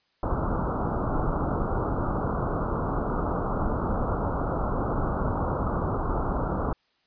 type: low-pass noise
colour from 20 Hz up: pink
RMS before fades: -27 dBFS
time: 0.23-6.73 s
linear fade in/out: 2 ms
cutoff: 1400 Hz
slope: 96 dB/octave
effects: white hiss -69 dBFS RMS until 7.06 s + resampled to 11025 Hz